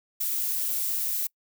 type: noise with ADSR envelope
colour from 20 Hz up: violet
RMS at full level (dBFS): -26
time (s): 0.2-1.27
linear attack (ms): 12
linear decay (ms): 4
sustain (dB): -2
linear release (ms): 4
effects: noise-tail reverb RT60 0.1 s tail -26 dB re dry